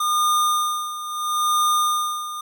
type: tone with tremolo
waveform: square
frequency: 1214 Hz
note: D#6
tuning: 43 cents flat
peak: -17 dBFS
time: 0-2.41 s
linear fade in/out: 5 ms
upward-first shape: sine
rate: 0.75 Hz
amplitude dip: 75%
effects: none